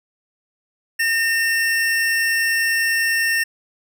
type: tone pair together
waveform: square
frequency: 1825 / 2695 Hz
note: A#6 / E7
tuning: -37 / +38 cents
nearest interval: perfect fifth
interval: 675 cents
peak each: -18 / -26 dBFS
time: 0.99-3.44 s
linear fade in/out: 10 ms
effects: none